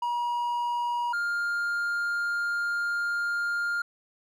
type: tone pair in turn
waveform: triangle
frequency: 958 / 1405.3 Hz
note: A#5 / F6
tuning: +47 / +10 cents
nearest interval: perfect fifth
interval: 663 cents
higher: second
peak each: -24 dBFS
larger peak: neither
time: 0.02-1.13 / 1.13-3.82 s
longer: second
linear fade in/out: 5 ms
effects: none